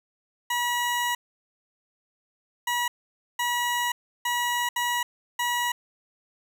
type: tone bursts at uneven times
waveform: 20% pulse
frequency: 966 Hz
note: B5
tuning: 39 cents flat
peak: -19 dBFS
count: 6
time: 0.5-1.15 / 2.67-2.88 / 3.39-3.92 / 4.25-4.69 / 4.76-5.03 / 5.39-5.72 s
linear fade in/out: 5 ms
effects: none